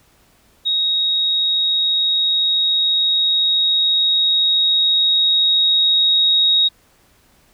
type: tone with level ramp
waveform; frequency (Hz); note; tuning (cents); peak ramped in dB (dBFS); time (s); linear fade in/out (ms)
sine; 3773; A#7; +20; -15 to -11; 0.65-6.69; 20
effects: pink hiss -55 dBFS RMS until 7.53 s